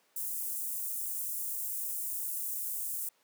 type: high-pass noise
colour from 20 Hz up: white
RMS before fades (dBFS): -36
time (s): 0.16-3.09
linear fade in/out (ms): 5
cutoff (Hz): 8400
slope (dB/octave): 24
effects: pink hiss -69 dBFS RMS until 3.23 s + high-pass 400 Hz 12 dB/octave